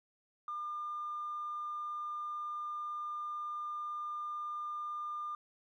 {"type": "tone with tanh clipping", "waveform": "triangle", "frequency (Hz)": 1203, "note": "D6", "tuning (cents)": 41, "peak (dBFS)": -37, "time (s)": [0.48, 5.35], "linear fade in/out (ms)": 2, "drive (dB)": 4, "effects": []}